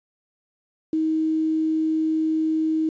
sine tone with quantisation, 316.4 Hz, D#4, 29 cents sharp, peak -19 dBFS, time 0.93-2.89 s, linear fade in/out 2 ms, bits 8, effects resampled to 16000 Hz

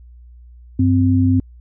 sine tone pair together, 97.2 / 259.5 Hz, G2 / C4, -14 / -14 cents, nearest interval octave + perfect fourth, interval 1700 cents, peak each -14 dBFS, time 0.79-1.4 s, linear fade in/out 5 ms, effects added 60 Hz sine -39 dBFS peak until 1.6 s

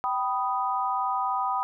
sine chord, G augmented, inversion none, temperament equal with one note detuned, 775.4 / 987.8 / 1244.5 Hz, G5 / B5 / D#6, -19 / 0 / 0 cents, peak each -29 / -28 / -29 dBFS, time 0.04-1.63 s, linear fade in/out 0 ms, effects none

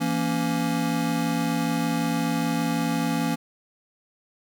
square chord, A# diminished, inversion second, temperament just, 167.82 / 233.1 / 279.7 Hz, E3 / A#3 / C#4, +31 / 0 / +16 cents, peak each -28 dBFS, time 0-3.36 s, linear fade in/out 20 ms, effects none

